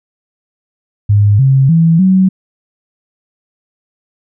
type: tone with pitch steps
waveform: sine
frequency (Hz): 102.8 / 134.5 / 164.7 / 188.2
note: G#2 / C3 / E3 / F#3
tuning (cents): -17 / +48 / -1 / +30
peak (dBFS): -5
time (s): 1.09-2.29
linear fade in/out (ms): 10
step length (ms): 300
effects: none